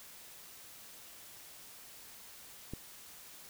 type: click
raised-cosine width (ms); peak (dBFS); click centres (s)
3; -27; 2.736
effects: white hiss -53 dBFS RMS until 3.49 s